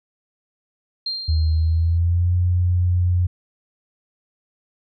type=tone with exponential decay; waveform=sine; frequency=4186 Hz; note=C8; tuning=in tune; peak=-21 dBFS; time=1.06-1.98 s; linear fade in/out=5 ms; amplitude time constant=200 ms
type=tone with pitch glide; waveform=sine; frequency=79 to 89.19 Hz; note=D#2 to F2; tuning=+27 to +37 cents; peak=-15 dBFS; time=1.28-3.27 s; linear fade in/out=10 ms; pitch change=+210 cents; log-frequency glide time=1.51-2.34 s
effects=none